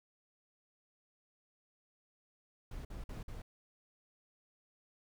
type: noise bursts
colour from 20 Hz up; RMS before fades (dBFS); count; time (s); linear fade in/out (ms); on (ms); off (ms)
brown; -44; 4; 2.71-3.42; 5; 140; 50
effects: none